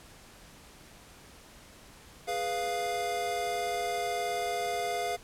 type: chord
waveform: square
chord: F diminished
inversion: first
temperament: equal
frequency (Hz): 415.3 / 493.9 / 698.5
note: Ab4 / Cb5 / F5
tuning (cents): 0 / 0 / 0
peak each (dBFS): -38 / -38 / -32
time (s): 2.27-5.17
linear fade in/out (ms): 20
effects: pink hiss -53 dBFS RMS until 5.23 s + low-pass 12000 Hz 12 dB/octave